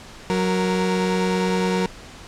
30% pulse tone pair together, 184.54 / 466.2 Hz, F#3 / A#4, -4 / 0 cents, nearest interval octave + major third, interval 1604 cents, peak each -18 / -21 dBFS, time 0.3-1.86 s, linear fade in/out 0 ms, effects pink hiss -41 dBFS RMS until 2.27 s + low-pass 7000 Hz 12 dB/octave

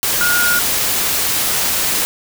sine tone in noise, 1431 Hz, F6, 42 cents sharp, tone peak -14 dBFS, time 0.21-0.59 s, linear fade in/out 0 ms, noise white, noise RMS -17 dBFS, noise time 0.03-2.05 s, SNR 0 dB, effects none

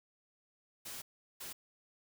white noise bursts at uneven times, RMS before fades -45 dBFS, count 2, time 0.85-1.02 / 1.4-1.53 s, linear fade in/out 10 ms, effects none

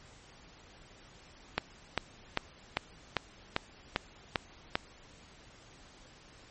click train, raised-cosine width 0.3 ms, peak -11 dBFS, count 9, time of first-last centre 1.58-4.755 s, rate 2.52 Hz, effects pink hiss -56 dBFS RMS until 6.5 s + MP3 32 kbps

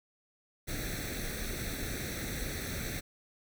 pink noise with comb filter, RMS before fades -37 dBFS, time 0.67-3.01 s, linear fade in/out 20 ms, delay 0.5 ms, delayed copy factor +0.8, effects none

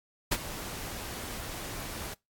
pink noise with ADSR envelope, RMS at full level -25 dBFS, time 0.31-2.14 s, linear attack 13 ms, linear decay 44 ms, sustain -14 dB, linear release 7 ms, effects noise-tail reverb RT60 0.2 s tail -23 dB re dry + AAC 64 kbps

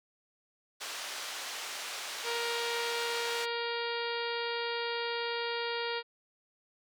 white band-pass noise, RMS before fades -40 dBFS, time 0.8-3.46 s, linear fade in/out 20 ms, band 580 to 5300 Hz, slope 12 dB/octave
harmonic tone, 469.4 Hz, A#4, 12 cents sharp, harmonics 1 / 2 / 3 / 4 / 5 / 6 / 7 / 8 / 9 / 10, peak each -36 / -39 / -41 / -42 / -43 / -44 / -44 / -45 / -46 / -46 dBFS, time 2.23-6.03 s, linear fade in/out 50 ms
effects none

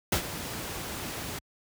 pink noise with ADSR envelope, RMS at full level -24 dBFS, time 0.12-1.39 s, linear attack 5 ms, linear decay 90 ms, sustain -12 dB, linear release 6 ms, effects high-pass 60 Hz 12 dB/octave

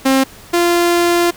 sawtooth tone pair in turn, 266.8 / 346 Hz, C4 / F4, +34 / -16 cents, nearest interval perfect fourth, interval 450 cents, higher second, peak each -6 / -7 dBFS, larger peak first, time 0.05-0.24 / 0.53-1.31 s, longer second, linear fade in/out 10 ms, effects pink hiss -39 dBFS RMS until 1.36 s

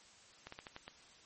slowing click train, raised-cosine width 0.3 ms, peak -30 dBFS, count 6, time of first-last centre 0.47-0.88 s, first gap 54 ms, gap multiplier 1.21, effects white hiss -61 dBFS RMS until 1.25 s + MP3 32 kbps

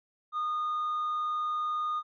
sine tone with tanh clipping, 1227 Hz, D#6, 25 cents flat, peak -29 dBFS, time 0.32-2.03 s, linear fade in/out 50 ms, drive 1 dB, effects none

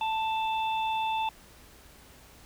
harmonic tone, 883 Hz, A5, 6 cents sharp, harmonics 1 / 3 / 4, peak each -27 / -37 / -39 dBFS, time 0.01-1.29 s, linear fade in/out 2 ms, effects added 60 Hz sine -60 dBFS peak until 2.45 s + pink hiss -54 dBFS RMS until 2.45 s

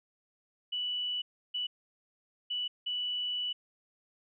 sine tone bursts at uneven times, 2960 Hz, F#7, in tune, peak -31 dBFS, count 4, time 0.72-1.22 / 1.54-1.67 / 2.5-2.68 / 2.86-3.53 s, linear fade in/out 10 ms, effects none

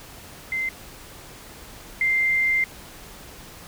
sine tone pair in turn, 2076 / 2092 Hz, C7 / C7, -14 / -1 cents, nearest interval unison, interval 13 cents, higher second, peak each -23 / -18 dBFS, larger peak second, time 0.52-0.69 / 2.01-2.64 s, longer second, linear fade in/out 2 ms, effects pink hiss -43 dBFS RMS until 3.67 s

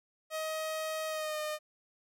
sawtooth tone with pitch glide, 630 to 610.3 Hz, D#5 to D#5, +21 to -34 cents, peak -30 dBFS, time 0.3-1.59 s, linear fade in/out 50 ms, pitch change -55 cents, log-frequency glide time 1.08-1.39 s, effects none

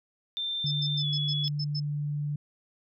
sine tone with pitch glide, 3577 to 3388 Hz, A7 to G#7, +28 to +34 cents, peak -29 dBFS, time 0.37-1.48 s, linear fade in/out 0 ms, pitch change -94 cents, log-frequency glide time 0.98-1.08 s
sine tone, 146.83 Hz, D3, in tune, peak -28 dBFS, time 0.64-2.36 s, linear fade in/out 5 ms
sine tone bursts, 5240 Hz, E8, 11 cents flat, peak -32 dBFS, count 8, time 0.66-1.801 s, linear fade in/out 10 ms, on 56 ms, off 99 ms
effects none

